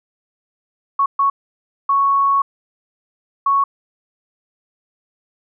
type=tone bursts at uneven times; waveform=sine; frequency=1108.7 Hz; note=C#6; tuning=in tune; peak=-12 dBFS; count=4; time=0.99-1.06 / 1.19-1.3 / 1.89-2.42 / 3.46-3.64 s; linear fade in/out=5 ms; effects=none